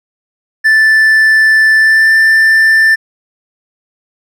triangle tone with pitch glide, 1760 to 1777.4 Hz, A6 to A6, 0 to +17 cents, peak -3 dBFS, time 0.64-2.96 s, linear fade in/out 20 ms, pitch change +17 cents, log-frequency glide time 1.77-2.12 s, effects none

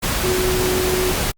sine tone in noise, 368 Hz, F#4, 9 cents flat, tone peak -19 dBFS, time 0.23-1.13 s, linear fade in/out 20 ms, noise pink, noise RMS -21 dBFS, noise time 0.02-1.32 s, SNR -1 dB, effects Opus 48 kbps

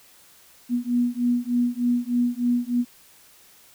sine beating tone pair, 241.1 / 244.4 Hz, B3 / B3, -41 / -18 cents, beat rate 3.3 Hz, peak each -23 / -23 dBFS, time 0.69-2.85 s, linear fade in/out 50 ms, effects white hiss -53 dBFS RMS until 3.74 s

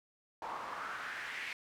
pink noise with band-pass filter sweep, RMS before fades -42 dBFS, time 0.42-1.53 s, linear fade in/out 2 ms, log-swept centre 900 to 2300 Hz, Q 3.4, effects none

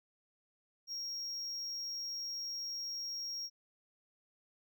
triangle tone, 5588 Hz, F8, in tune, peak -37 dBFS, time 0.87-3.5 s, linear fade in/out 50 ms, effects none

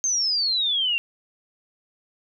sine exponential sweep, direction down, 6410 to 2717 Hz, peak -20 dBFS, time 0.04-0.98 s, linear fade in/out 0 ms, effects none

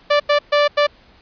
sawtooth tone bursts at uneven times, 585 Hz, D5, 7 cents flat, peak -8 dBFS, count 4, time 0.1-0.2 / 0.29-0.39 / 0.52-0.68 / 0.77-0.87 s, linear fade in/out 10 ms, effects pink hiss -50 dBFS RMS until 1.21 s + resampled to 11025 Hz

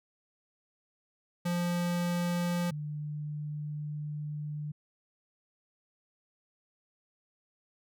square / sine tone pair in turn, 174.61 / 149.35 Hz, F3 / D3, 0 / +29 cents, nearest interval minor third, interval 271 cents, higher first, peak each -29 / -34 dBFS, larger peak first, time 1.45-2.71 / 2.71-4.72 s, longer second, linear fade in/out 10 ms, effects none

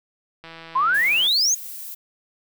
click train, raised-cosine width 0.3 ms, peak -24 dBFS, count 137, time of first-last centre 0.44-1.269 s, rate 164 Hz
sine exponential sweep, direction up, 996 to 6820 Hz, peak -16 dBFS, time 0.75-1.55 s, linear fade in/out 10 ms
violet noise, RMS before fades -35 dBFS, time 0.94-1.95 s, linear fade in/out 10 ms
effects none

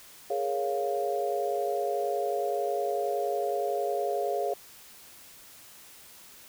sine chord, Bb minor seventh, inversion third, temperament equal, 415.3 / 466.2 / 554.4 / 698.5 Hz, Ab4 / Bb4 / Db5 / F5, 0 / 0 / 0 / 0 cents, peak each -31 / -36 / -32 / -31 dBFS, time 0.3-4.54 s, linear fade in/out 5 ms, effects white hiss -51 dBFS RMS until 6.48 s

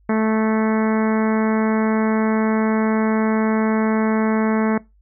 harmonic tone, 219 Hz, A3, 8 cents flat, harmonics 1 / 2 / 3 / 4 / 5 / 6 / 7 / 8 / 9 / 10, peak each -17 / -23 / -27 / -29 / -31 / -33 / -34 / -35 / -36 / -37 dBFS, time 0.09-4.78 s, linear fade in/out 5 ms, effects noise-tail reverb RT60 0.2 s tail -21 dB re dry + added 50 Hz sine -52 dBFS peak until 5.01 s

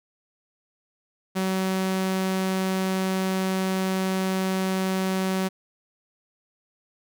sawtooth tone, 188.9 Hz, F#3, 36 cents sharp, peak -19 dBFS, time 1.35-5.49 s, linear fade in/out 20 ms, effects none

